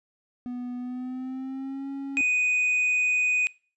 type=tone with pitch glide; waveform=triangle; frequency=246.4 to 275 Hz; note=B3 to C#4; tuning=-4 to -14 cents; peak=-29 dBFS; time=0.46-2.21 s; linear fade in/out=0 ms; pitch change=+190 cents; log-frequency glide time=0.77-1.89 s
type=tone; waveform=triangle; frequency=2489 Hz; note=D#7; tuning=in tune; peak=-19 dBFS; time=2.17-3.47 s; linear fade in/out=0 ms
effects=noise-tail reverb RT60 0.4 s tail -23 dB re dry + resampled to 24000 Hz